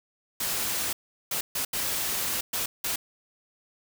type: noise bursts at uneven times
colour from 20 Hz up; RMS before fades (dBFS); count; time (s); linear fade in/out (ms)
white; -29; 6; 0.4-0.93 / 1.31-1.41 / 1.55-1.65 / 1.73-2.41 / 2.53-2.66 / 2.84-2.96; 5
effects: none